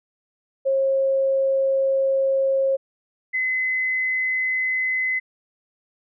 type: tone pair in turn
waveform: sine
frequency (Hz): 539 / 2035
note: C#5 / C7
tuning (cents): -49 / -49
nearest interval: octave + major seventh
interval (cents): 2300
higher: second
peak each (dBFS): -17 / -20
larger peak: first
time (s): 0.65-2.77 / 3.33-5.2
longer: first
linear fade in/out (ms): 20
effects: none